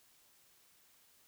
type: silence
effects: white hiss -67 dBFS RMS until 1.27 s